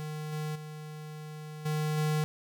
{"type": "tone with level steps", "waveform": "square", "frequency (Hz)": 153.1, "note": "D#3", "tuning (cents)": -28, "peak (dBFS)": [-36, -33, -41, -29, -27], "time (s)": [0, 2.24], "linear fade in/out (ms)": 0, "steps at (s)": [0.32, 0.55, 1.65, 1.97], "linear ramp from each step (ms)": 10, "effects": []}